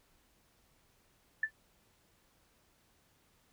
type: tone with exponential decay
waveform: sine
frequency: 1760 Hz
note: A6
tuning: in tune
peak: -25 dBFS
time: 1.43-1.51 s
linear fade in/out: 5 ms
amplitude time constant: 16 ms
effects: pink hiss -70 dBFS RMS until 3.52 s